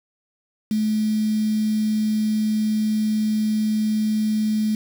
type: tone with quantisation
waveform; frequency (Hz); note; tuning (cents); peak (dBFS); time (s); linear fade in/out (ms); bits
sine; 215.2; A3; -38; -18; 0.71-4.75; 2; 6
effects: none